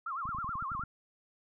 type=tone with vibrato; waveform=sine; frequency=1208 Hz; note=D6; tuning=48 cents sharp; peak=-34 dBFS; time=0.06-0.84 s; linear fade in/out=5 ms; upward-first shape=sine; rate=9.4 Hz; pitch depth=250 cents each way
type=clicks; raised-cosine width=5 ms; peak=-33 dBFS; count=12; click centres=0.255 / 0.291 / 0.348 / 0.386 / 0.445 / 0.492 / 0.555 / 0.625 / 0.718 / 0.75 / 0.795 / 0.836 s
effects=none